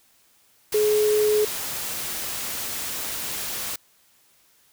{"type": "tone in noise", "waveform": "sine", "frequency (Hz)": 423.7, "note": "G#4", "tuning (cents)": 35, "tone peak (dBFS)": -17, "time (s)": [0.74, 1.45], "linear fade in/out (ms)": 5, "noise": "white", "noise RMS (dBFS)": -30, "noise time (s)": [0.72, 3.76], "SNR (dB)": 10, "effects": ["white hiss -60 dBFS RMS until 4.72 s"]}